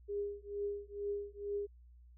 sine tone with tremolo, 406.8 Hz, G#4, 36 cents flat, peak -33 dBFS, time 0.08-1.67 s, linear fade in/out 20 ms, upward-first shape triangle, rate 2.2 Hz, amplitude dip 100%, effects added 60 Hz sine -56 dBFS peak until 2.17 s

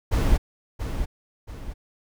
brown noise with echo, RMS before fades -19 dBFS, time 0.11-0.38 s, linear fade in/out 20 ms, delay 680 ms, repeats 2, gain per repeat -8 dB, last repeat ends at 1.74 s, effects none

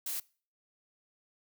blue noise, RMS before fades -36 dBFS, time 0.06-0.2 s, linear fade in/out 5 ms, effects noise-tail reverb RT60 0.4 s tail -23 dB re dry

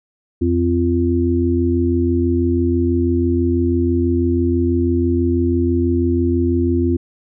harmonic tone, 86.1 Hz, F2, 24 cents flat, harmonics 1 / 3 / 4, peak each -18 / -18 / -18 dBFS, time 0.41-6.97 s, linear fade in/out 10 ms, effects none

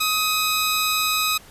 15% pulse tone pair together, 1259 / 3990 Hz, D#6 / B7, +20 / +17 cents, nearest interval octave + minor sixth, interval 1997 cents, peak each -14 / -18 dBFS, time 0-1.38 s, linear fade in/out 10 ms, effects pink hiss -47 dBFS RMS until 1.5 s + resampled to 32000 Hz

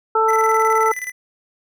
harmonic tone, 442.3 Hz, A4, 9 cents sharp, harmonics 1 / 2 / 3, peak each -18 / -18 / -17 dBFS, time 0.15-0.92 s, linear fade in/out 5 ms
square tone with tremolo, 2000 Hz, B6, 21 cents sharp, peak -24 dBFS, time 0.28-1.12 s, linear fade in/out 10 ms, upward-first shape square, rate 19 Hz, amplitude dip 70%
effects none

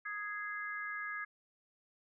harmonic tone, 415.3 Hz, G#4, in tune, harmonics 3 / 4 / 5, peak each -44 / -40 / -45 dBFS, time 0.05-1.25 s, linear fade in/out 10 ms, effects none

